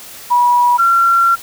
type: tone pair in turn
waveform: sine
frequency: 971 / 1367.9 Hz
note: B5 / F6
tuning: -30 / -36 cents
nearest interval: tritone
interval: 594 cents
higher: second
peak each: -8 dBFS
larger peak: neither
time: 0.3-0.78 / 0.78-1.36 s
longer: second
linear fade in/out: 20 ms
effects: white hiss -34 dBFS RMS until 1.42 s